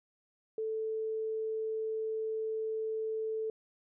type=tone; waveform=sine; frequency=440 Hz; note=A4; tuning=in tune; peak=-32 dBFS; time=0.58-3.5 s; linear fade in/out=2 ms; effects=none